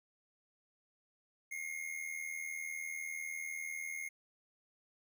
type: tone with amplitude modulation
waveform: square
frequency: 2142 Hz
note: C7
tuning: 40 cents sharp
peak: -37 dBFS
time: 1.51-4.09 s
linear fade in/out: 10 ms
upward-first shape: sine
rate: 80 Hz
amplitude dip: 75%
effects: none